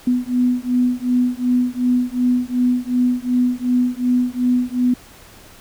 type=beating tone pair; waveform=sine; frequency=246.9 / 249.6 Hz; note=B3 / B3; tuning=0 / +19 cents; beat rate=2.7 Hz; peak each=-18 dBFS; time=0.07-4.94 s; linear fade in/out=5 ms; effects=pink hiss -44 dBFS RMS until 5.6 s